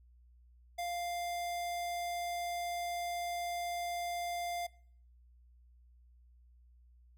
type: tone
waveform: square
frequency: 698 Hz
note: F5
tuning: 1 cent flat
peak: -36 dBFS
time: 0.78-4.67 s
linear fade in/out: 10 ms
effects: noise-tail reverb RT60 0.6 s tail -23 dB re dry + added 60 Hz sine -59 dBFS peak until 7.17 s